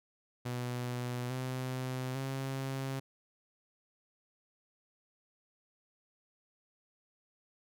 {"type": "tone with pitch steps", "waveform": "sawtooth", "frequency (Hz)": [123.3, 128.68, 134.3], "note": ["B2", "C3", "C3"], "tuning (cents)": [-2, -28, 46], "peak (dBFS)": -31, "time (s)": [0.45, 3], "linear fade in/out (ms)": 10, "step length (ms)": 850, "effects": []}